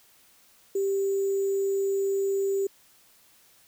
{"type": "tone with sample-and-hold", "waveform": "sine", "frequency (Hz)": 392, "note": "G4", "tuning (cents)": 0, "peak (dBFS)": -23, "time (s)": [0.75, 2.67], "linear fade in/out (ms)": 5, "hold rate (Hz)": 7350, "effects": ["white hiss -59 dBFS RMS until 3.67 s"]}